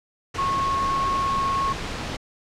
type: tone in noise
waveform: sine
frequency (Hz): 1094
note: C#6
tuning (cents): -23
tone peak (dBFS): -21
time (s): 0.38-1.73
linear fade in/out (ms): 10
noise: pink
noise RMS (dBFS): -30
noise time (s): 0.34-2.17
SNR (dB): +6
effects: low-pass 5000 Hz 12 dB/octave